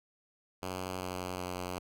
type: tone with pitch steps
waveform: 5% pulse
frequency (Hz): 92.5 / 91.38 / 90.28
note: F#2 / F#2 / F#2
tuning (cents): 0 / -21 / -42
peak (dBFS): -25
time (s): 0.62-1.79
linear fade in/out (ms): 10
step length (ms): 390
effects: none